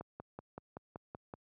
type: click train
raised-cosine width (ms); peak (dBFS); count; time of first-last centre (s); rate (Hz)
1; -30; 8; 0.01-1.338; 5.27
effects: high-pass 80 Hz 12 dB/octave